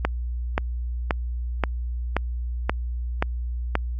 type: click train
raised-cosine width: 0.5 ms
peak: -5 dBFS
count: 8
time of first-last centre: 0.05-3.754 s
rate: 1.89 Hz
effects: added 60 Hz sine -25 dBFS peak until 3.99 s + MP3 48 kbps